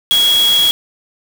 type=tone in noise; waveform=sine; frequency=3322 Hz; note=G#7; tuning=in tune; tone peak=-9 dBFS; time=0.11-0.71 s; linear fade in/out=0 ms; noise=white; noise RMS=-21 dBFS; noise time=0.11-0.71 s; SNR=+9 dB; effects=none